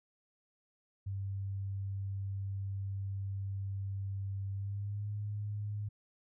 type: tone with pitch glide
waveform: sine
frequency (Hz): 98 to 103.83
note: G2 to G#2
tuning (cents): 0 to 0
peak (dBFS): -35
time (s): 1.06-5.89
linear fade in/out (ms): 10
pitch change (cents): +100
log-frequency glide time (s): 4.52-5.09
effects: none